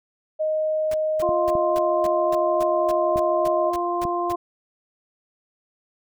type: tone with pitch glide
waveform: sine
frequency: 622.3 to 627.4 Hz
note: D#5 to D#5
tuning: 0 to +14 cents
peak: -20 dBFS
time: 0.39-3.71 s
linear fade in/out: 20 ms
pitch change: +14 cents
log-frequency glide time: 1.17-3.41 s
type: noise bursts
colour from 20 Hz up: pink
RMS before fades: -36 dBFS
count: 13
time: 0.91-4.326 s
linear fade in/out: 5 ms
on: 32 ms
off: 250 ms
type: harmonic tone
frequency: 349.2 Hz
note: F4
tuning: in tune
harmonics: 1 / 2 / 3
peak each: -26 / -26 / -26 dBFS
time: 1.22-4.36 s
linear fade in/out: 10 ms
type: clicks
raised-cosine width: 3 ms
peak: -18 dBFS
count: 4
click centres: 1.291 / 1.553 / 3.159 / 4.052 s
effects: none